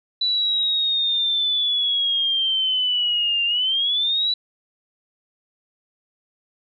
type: linear two-way sweep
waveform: sine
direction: down then up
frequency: 3969 to 2778 to 3969 Hz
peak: -18 dBFS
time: 0.21-4.34 s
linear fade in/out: 5 ms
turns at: 3.45 s
effects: none